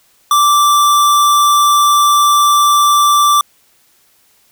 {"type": "tone", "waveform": "square", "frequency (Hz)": 1171, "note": "D6", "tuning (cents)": -5, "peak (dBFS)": -8, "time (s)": [0.31, 3.41], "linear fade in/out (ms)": 2, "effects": ["white hiss -53 dBFS RMS until 4.51 s"]}